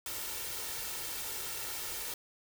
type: noise with comb filter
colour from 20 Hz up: white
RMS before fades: -39 dBFS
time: 0.06-2.14 s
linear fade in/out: 2 ms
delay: 2.2 ms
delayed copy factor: +0.5
effects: none